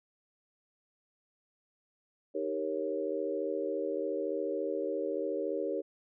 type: chord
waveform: sine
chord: Eb dominant seventh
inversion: none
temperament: equal with one note detuned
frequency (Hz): 311.1 / 392 / 466.2 / 549.6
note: Eb4 / G4 / Bb4 / Db5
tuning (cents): 0 / 0 / 0 / -15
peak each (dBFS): -38 / -36 / -36 / -36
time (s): 2.34-5.82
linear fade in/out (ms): 20
effects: none